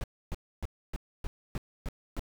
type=noise bursts; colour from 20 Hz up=brown; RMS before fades=-33 dBFS; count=8; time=0.01-2.194 s; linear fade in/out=0 ms; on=28 ms; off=280 ms; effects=none